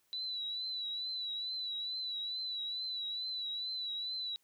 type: tone with vibrato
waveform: sine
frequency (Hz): 3959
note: B7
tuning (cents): +3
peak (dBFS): -36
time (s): 0.13-4.36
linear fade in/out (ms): 0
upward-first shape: triangle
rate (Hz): 2.3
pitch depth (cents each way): 60
effects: white hiss -74 dBFS RMS until 4.43 s